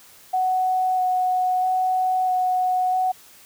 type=tone with vibrato; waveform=sine; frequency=740 Hz; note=F#5; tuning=in tune; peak=-18 dBFS; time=0.33-3.12 s; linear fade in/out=10 ms; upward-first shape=square; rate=0.77 Hz; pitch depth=8 cents each way; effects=white hiss -49 dBFS RMS until 3.45 s